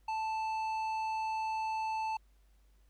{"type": "tone with low-pass filter", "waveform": "square", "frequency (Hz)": 880, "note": "A5", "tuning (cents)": 0, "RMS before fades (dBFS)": -35, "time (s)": [0.08, 2.17], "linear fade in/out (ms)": 5, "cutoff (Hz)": 3400, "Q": 0.55, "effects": ["added 50 Hz sine -62 dBFS peak until 2.89 s", "pink hiss -75 dBFS RMS until 2.89 s"]}